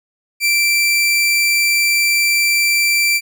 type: tone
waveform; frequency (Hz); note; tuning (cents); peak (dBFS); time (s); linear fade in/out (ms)
sawtooth; 2345; D7; -3; -9; 0.4-3.21; 50
effects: none